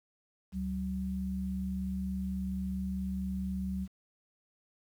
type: tone pair together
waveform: sine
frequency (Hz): 70.9 / 189.28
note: C#2 / F#3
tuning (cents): +40 / +40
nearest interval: octave + perfect fourth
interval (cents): 1700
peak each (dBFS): -38 / -33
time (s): 0.52-3.88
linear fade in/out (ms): 50
effects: 10-bit